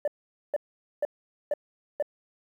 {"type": "tone bursts", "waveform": "sine", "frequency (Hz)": 587.3, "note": "D5", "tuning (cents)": 0, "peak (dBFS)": -21, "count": 5, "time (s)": [0.05, 2.025], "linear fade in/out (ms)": 2, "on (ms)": 27, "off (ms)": 460, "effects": ["tanh soft clip ceiling -21 dBFS", "10-bit"]}